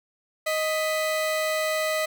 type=tone pair together; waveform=35% pulse; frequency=624.7 / 1986 Hz; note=D#5 / B6; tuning=+7 / +9 cents; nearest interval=octave + minor sixth; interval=2002 cents; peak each=-23 / -28 dBFS; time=0.46-2.06 s; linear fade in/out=10 ms; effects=none